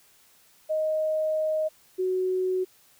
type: tone pair in turn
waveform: sine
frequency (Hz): 624 / 371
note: D#5 / F#4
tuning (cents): +5 / +5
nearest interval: major sixth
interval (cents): 900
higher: first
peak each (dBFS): -23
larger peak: neither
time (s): 0.69-1.69 / 1.98-2.65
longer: first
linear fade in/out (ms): 20
effects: white hiss -59 dBFS RMS until 2.99 s